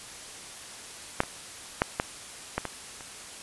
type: clicks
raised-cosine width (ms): 0.5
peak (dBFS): -6 / -22 / -6 / -9 / -11 / -16 / -28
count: 7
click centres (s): 1.204 / 1.235 / 1.819 / 1.999 / 2.58 / 2.653 / 3.008
effects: white hiss -43 dBFS RMS until 3.42 s + resampled to 24000 Hz